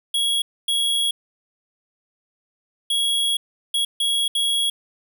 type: tone bursts at uneven times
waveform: square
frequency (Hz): 3322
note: G#7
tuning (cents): 0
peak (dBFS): -19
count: 6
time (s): 0.14-0.42 / 0.68-1.11 / 2.9-3.37 / 3.74-3.85 / 4-4.28 / 4.35-4.7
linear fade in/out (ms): 5
effects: 9-bit